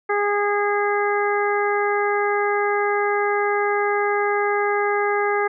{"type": "harmonic tone", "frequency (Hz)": 410.2, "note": "G#4", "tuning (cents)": -21, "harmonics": [1, 2, 3, 4, 5], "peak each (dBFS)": [-21, -24, -26, -27, -28], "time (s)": [0.09, 5.48], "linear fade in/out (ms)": 10, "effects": []}